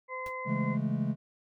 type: harmonic tone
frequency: 514 Hz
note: C5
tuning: 31 cents flat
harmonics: 1 / 2 / 4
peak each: -40 / -38 / -40 dBFS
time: 0.08-0.78 s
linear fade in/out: 50 ms
type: noise with exponential decay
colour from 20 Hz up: pink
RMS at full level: -44 dBFS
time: 0.26-0.35 s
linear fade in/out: 2 ms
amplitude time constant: 19 ms
type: chord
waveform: triangle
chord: A major seventh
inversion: first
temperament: equal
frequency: 138.59 / 164.81 / 207.7 / 220 Hz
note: C#3 / E3 / G#3 / A3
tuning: 0 / 0 / 0 / 0 cents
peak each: -31 / -34 / -30 / -32 dBFS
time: 0.45-1.16 s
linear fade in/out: 50 ms
effects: none